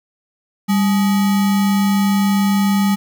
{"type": "tone with sample-and-hold", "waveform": "sine", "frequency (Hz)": 198.5, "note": "G3", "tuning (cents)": 22, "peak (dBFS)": -12, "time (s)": [0.68, 2.96], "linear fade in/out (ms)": 20, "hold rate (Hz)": 1050, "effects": []}